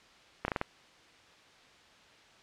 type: slowing click train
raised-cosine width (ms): 0.5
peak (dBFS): -15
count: 5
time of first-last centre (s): 0.45-0.614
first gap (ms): 31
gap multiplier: 1.19
effects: white hiss -58 dBFS RMS until 2.42 s + low-pass 4000 Hz 12 dB/octave